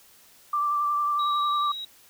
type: tone with vibrato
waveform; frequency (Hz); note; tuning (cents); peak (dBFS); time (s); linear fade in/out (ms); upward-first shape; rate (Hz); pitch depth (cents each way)
sine; 1174.7; D6; 0; -22; 0.53-1.72; 5; sine; 11; 20
type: tone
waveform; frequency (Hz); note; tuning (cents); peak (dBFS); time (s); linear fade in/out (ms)
sine; 3831; A#7; +47; -32; 1.19-1.85; 5
effects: white hiss -55 dBFS RMS until 2.09 s